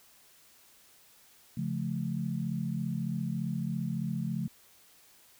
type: chord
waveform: sine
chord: Db augmented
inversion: none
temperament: just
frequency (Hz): 138.59 / 173.24 / 216.5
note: Db3 / F3 / A3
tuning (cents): 0 / -14 / -28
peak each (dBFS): -35 / -34 / -35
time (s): 1.57-4.48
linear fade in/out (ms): 5
effects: white hiss -60 dBFS RMS until 5.39 s